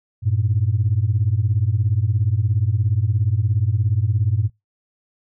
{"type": "beating tone pair", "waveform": "sine", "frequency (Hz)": [96.8, 113.8], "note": ["G2", "A#2"], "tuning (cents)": [-21, -41], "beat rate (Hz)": 17, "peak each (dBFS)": -18, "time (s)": [0.22, 4.5], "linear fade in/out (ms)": 50, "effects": ["noise-tail reverb RT60 0.2 s tail -24 dB re dry", "tanh soft clip ceiling -9 dBFS"]}